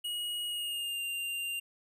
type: tone with pitch glide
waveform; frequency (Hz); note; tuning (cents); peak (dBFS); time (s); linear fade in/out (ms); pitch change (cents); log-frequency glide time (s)
square; 2895 to 2788; F#7 to F7; -38 to -4; -34; 0.04-1.6; 10; -66; 0.47-1.02
effects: none